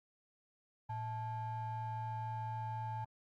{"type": "ring-modulated tone", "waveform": "triangle", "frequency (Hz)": 380, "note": "F#4", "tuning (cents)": 46, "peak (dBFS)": -33, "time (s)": [0.89, 3.05], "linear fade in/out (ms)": 10, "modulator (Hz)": 493, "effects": ["Opus 48 kbps"]}